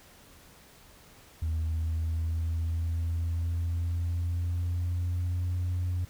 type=tone with pitch glide; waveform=sine; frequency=80.1 to 89.39 Hz; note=E2 to F2; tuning=-49 to +41 cents; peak=-25 dBFS; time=1.42-6.05 s; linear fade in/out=5 ms; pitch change=+190 cents; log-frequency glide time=1.57-5.59 s; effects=tanh soft clip ceiling -25 dBFS + pink hiss -55 dBFS RMS until 6.09 s